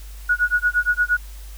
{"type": "tone with tremolo", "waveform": "sine", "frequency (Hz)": 1457, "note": "F#6", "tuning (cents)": -27, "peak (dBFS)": -13, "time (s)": [0.29, 1.17], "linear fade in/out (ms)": 5, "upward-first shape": "sine", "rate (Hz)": 8.6, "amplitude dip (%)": 100, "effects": ["added 50 Hz sine -34 dBFS peak until 1.57 s", "white hiss -47 dBFS RMS until 1.57 s"]}